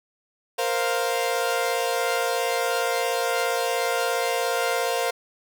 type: chord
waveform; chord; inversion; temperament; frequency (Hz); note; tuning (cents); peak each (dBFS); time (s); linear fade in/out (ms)
sawtooth; Bb suspended second; none; equal; 466.2 / 523.3 / 698.5; Bb4 / C5 / F5; 0 / 0 / 0; -23 / -23 / -23; 0.58-5.11; 10
effects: none